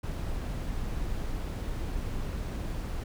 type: noise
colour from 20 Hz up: brown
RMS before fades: -33 dBFS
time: 0.03-3.04 s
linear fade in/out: 10 ms
effects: none